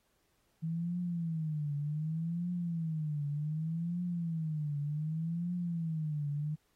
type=tone with vibrato; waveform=sine; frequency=160 Hz; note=D#3; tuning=49 cents sharp; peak=-32 dBFS; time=0.62-6.56 s; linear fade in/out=20 ms; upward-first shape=triangle; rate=0.66 Hz; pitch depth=190 cents each way; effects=pink hiss -75 dBFS RMS until 6.75 s + AAC 48 kbps